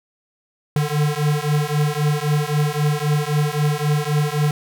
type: beating tone pair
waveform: square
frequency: 146.83 / 150.63 Hz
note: D3 / D3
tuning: 0 / +44 cents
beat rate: 3.8 Hz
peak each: -21 dBFS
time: 0.76-4.51 s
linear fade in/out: 2 ms
effects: none